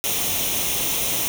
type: noise with comb filter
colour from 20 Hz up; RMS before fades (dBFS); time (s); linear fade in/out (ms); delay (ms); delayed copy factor
white; -23; 0.04-1.28; 0; 0.32; +0.6
effects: none